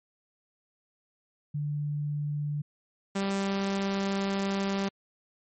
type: tone pair in turn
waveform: sine / sawtooth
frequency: 147.2 / 196.49 Hz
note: D3 / G3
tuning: +4 / +4 cents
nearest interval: perfect fourth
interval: 500 cents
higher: second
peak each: -28 / -23 dBFS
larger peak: second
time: 1.54-2.62 / 3.15-4.89 s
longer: second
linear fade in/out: 10 ms
effects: MP3 32 kbps